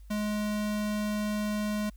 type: tone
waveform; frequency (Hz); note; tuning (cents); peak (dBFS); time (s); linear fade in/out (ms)
square; 210.1; G#3; +20; -29; 0.1-1.9; 10
effects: added 50 Hz sine -46 dBFS peak until 1.96 s + white hiss -69 dBFS RMS until 1.96 s